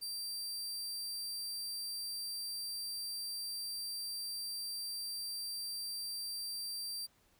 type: tone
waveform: sawtooth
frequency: 4700 Hz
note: D8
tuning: 1 cent sharp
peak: -36 dBFS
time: 0.01-7.07 s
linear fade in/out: 20 ms
effects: pink hiss -70 dBFS RMS until 7.39 s